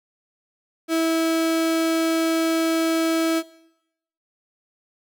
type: tone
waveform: 35% pulse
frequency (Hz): 326.1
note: E4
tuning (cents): -19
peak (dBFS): -17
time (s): 0.88-3.43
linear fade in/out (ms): 50
effects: noise-tail reverb RT60 0.8 s tail -19 dB re dry